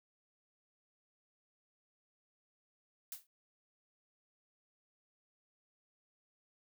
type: noise with exponential decay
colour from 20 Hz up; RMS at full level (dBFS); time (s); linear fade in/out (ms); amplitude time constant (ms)
blue; -40; 3.12-3.27; 2; 31
effects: none